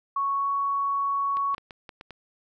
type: tone with pitch glide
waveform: sine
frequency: 1108.7 to 1115.1 Hz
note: C#6 to C#6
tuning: 0 to +10 cents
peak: -23 dBFS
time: 0.16-1.55 s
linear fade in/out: 5 ms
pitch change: +10 cents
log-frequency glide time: 0.35-0.5 s
type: clicks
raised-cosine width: 0.3 ms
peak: -25 dBFS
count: 7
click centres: 1.37 / 1.544 / 1.581 / 1.708 / 1.892 / 2.011 / 2.107 s
effects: none